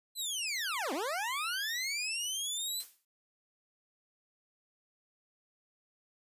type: linear two-way sweep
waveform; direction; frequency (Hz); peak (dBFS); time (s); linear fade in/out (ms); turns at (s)
20% pulse; down then up; 4122 to 246.9 to 4122; -28; 0.15-2.84; 50; 0.93
type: noise with exponential decay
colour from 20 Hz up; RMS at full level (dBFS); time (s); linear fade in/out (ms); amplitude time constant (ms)
blue; -41; 2.8-3.05; 2; 54
effects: resampled to 32000 Hz